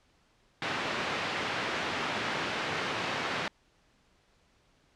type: band-pass noise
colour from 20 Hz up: white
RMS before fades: -33 dBFS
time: 0.62-3.48 s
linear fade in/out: 2 ms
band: 120 to 2400 Hz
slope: 12 dB/octave
effects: pink hiss -67 dBFS RMS until 4.95 s + low-pass 6000 Hz 12 dB/octave